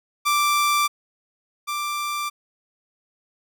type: tone pair in turn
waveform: sawtooth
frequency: 1174.7 / 1178.8 Hz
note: D6 / D6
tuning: 0 / +6 cents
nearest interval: unison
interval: 6 cents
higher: second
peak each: -14 / -21 dBFS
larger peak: first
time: 0.25-0.88 / 1.67-2.3 s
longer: neither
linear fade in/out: 20 ms
effects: none